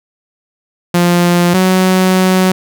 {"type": "tone pair in turn", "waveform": "sawtooth", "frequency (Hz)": [174.8, 186.11], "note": ["F3", "F#3"], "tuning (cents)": [2, 10], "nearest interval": "minor second", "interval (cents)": 108, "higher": "second", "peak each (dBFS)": -4, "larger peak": "neither", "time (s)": [[0.94, 1.54], [1.54, 2.52]], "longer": "second", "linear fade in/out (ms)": 5, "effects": []}